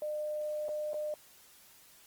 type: tone with dropouts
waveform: sine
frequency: 604 Hz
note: D5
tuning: 48 cents sharp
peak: -33 dBFS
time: 0.02-1.14 s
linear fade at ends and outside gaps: 1 ms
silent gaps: 0.684-0.69 / 0.933-0.942 s
effects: white hiss -59 dBFS RMS until 2.06 s + Opus 24 kbps